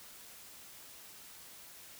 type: silence
effects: white hiss -53 dBFS RMS until 1.99 s